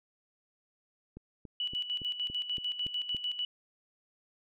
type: click train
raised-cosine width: 3 ms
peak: -32 dBFS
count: 8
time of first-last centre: 1.17-3.147 s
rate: 3.54 Hz
type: tone with tremolo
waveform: sine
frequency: 2953 Hz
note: F#7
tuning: 4 cents flat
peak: -30 dBFS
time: 1.6-3.45 s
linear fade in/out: 2 ms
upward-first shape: square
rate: 6.7 Hz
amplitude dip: 65%
effects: none

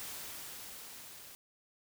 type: noise with level ramp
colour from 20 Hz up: white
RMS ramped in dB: -43 to -52 dBFS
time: 0-1.35 s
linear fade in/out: 0 ms
effects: none

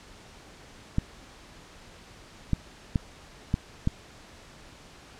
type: clicks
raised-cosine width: 5 ms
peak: -11 dBFS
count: 5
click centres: 0.984 / 2.533 / 2.958 / 3.541 / 3.874 s
effects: pink hiss -50 dBFS RMS until 5.19 s + low-pass 7000 Hz 12 dB/octave

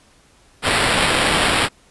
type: noise with sample-and-hold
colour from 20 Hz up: white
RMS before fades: -17 dBFS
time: 0.62-1.69 s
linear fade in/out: 50 ms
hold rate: 6300 Hz
effects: pink hiss -53 dBFS RMS until 1.9 s + resampled to 24000 Hz

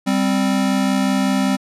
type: tone pair together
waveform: square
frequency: 196.34 / 261.6 Hz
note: G3 / C4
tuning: +3 / 0 cents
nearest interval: perfect fourth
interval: 497 cents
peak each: -19 dBFS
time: 0.06-1.57 s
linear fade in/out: 20 ms
effects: low-pass 11000 Hz 12 dB/octave

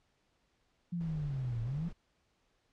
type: linear two-way sweep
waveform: sine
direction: down then up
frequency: 176.8 to 110.7 to 176.8 Hz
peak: -33 dBFS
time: 0.92-1.89 s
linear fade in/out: 10 ms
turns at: 1.62 s
type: noise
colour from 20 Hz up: brown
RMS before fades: -47 dBFS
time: 1-1.93 s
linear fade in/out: 10 ms
effects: pink hiss -75 dBFS RMS until 2.72 s + low-pass 6000 Hz 12 dB/octave

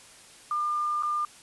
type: tone with dropouts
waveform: sine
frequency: 1202 Hz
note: D6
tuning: 40 cents sharp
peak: -25 dBFS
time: 0.51-1.25 s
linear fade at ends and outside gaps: 2 ms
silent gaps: 1.025-1.032 s
effects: white hiss -51 dBFS RMS until 1.42 s + resampled to 24000 Hz

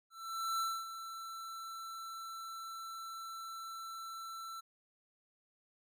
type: tone with ADSR envelope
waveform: square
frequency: 1337 Hz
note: E6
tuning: 24 cents sharp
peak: -33 dBFS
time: 0.1-4.61 s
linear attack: 500 ms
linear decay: 250 ms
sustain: -11 dB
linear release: 15 ms
effects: none

